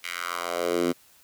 10% pulse tone with high-pass filter sweep, 87 Hz, F2, 6 cents flat, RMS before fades -28 dBFS, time 0.03-0.93 s, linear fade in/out 20 ms, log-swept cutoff 2300 to 250 Hz, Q 2.2, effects white hiss -57 dBFS RMS until 1.23 s

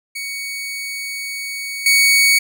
sawtooth tone with level steps, 2235 Hz, C#7, 14 cents sharp, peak -21 / -7 dBFS, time 0.15-2.39 s, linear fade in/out 10 ms, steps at 1.86 s, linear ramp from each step 2 ms, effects none

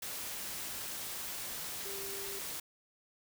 sine tone in noise, 394.3 Hz, G4, 10 cents sharp, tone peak -45 dBFS, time 1.85-2.39 s, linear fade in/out 5 ms, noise white, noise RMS -41 dBFS, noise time 0.02-2.6 s, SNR -7 dB, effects none

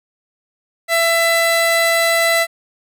35% pulse tone pair together, 668 / 2002 Hz, E5 / B6, +23 / +23 cents, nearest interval octave + perfect fifth, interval 1900 cents, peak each -14 dBFS, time 0.88-2.47 s, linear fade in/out 50 ms, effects none

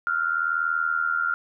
sine tone with amplitude modulation, 1396.9 Hz, F6, in tune, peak -18 dBFS, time 0.07-1.34 s, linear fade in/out 0 ms, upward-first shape sine, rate 80.8 Hz, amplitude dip 80%, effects none

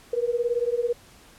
sine beating tone pair, 469.4 / 487.4 Hz, A#4 / B4, +12 / -23 cents, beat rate 18 Hz, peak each -25 dBFS, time 0.13-0.93 s, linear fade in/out 5 ms, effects pink hiss -52 dBFS RMS until 1.38 s + low-pass 12000 Hz 12 dB/octave

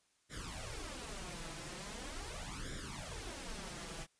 pink noise with flanger, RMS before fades -45 dBFS, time 0.29-4.07 s, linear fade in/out 50 ms, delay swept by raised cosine 0.55 to 6.05 ms, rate 0.41 Hz, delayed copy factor +0.85, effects white hiss -75 dBFS RMS until 4.19 s + resampled to 22050 Hz

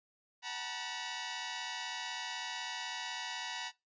10% pulse tone cluster, 746 / 888 / 964 Hz, F#5 / A5 / B5, +14 / +16 / -42 cents, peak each -37 / -36 / -32 dBFS, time 0.42-3.72 s, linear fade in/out 50 ms, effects noise-tail reverb RT60 0.2 s tail -18 dB re dry + resampled to 16000 Hz

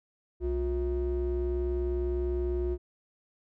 triangle ring-modulated tone, 146.83 Hz, D3, in tune, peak -22 dBFS, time 0.4-2.78 s, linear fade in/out 50 ms, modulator 211 Hz, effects none

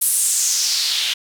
white noise with band-pass filter sweep, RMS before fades -19 dBFS, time 0.01-1.14 s, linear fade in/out 10 ms, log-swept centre 11000 to 3100 Hz, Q 3, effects none

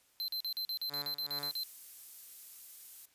square tone bursts, 4097 Hz, C8, 37 cents flat, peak -35 dBFS, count 12, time 0.2-1.634 s, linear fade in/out 0 ms, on 81 ms, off 42 ms
5% pulse tone with tremolo, 144.1 Hz, D3, 33 cents flat, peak -32 dBFS, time 0.88-1.53 s, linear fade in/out 50 ms, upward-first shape sine, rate 2.4 Hz, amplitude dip 85%
violet noise, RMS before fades -48 dBFS, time 1.38-3.06 s, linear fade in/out 10 ms
effects white hiss -69 dBFS RMS until 3.14 s + resampled to 32000 Hz

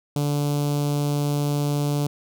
sawtooth tone with notch filter, 145.2 Hz, D3, 19 cents flat, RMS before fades -23 dBFS, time 0.16-2.07 s, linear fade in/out 2 ms, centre 1800 Hz, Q 0.6, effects none

